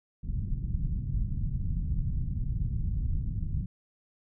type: low-pass noise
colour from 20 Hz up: pink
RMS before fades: -30 dBFS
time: 0.23-3.66 s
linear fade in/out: 10 ms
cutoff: 160 Hz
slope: 24 dB/octave
effects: none